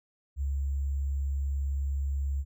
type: tone with sample-and-hold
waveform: sine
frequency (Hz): 69.3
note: C#2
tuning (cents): 0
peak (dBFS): -27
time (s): 0.36-2.45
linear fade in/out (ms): 50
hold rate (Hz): 7350
effects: none